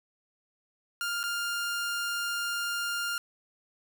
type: tone with dropouts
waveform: sawtooth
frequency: 1403 Hz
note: F6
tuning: 8 cents sharp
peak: -26 dBFS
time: 1.01-3.18 s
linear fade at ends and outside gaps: 1 ms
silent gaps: 1.231-1.238 s
effects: none